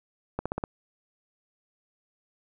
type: accelerating click train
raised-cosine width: 1 ms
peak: -15 dBFS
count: 5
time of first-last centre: 0.39-0.639 s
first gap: 66 ms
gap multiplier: 0.96
effects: none